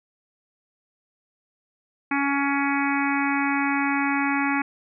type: harmonic tone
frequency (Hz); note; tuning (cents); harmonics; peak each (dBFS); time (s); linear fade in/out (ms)
280; C#4; +18; 1 / 3 / 4 / 5 / 6 / 7 / 8 / 9; -24 / -28 / -31 / -31 / -31 / -32 / -30 / -34; 2.11-4.62; 5
effects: none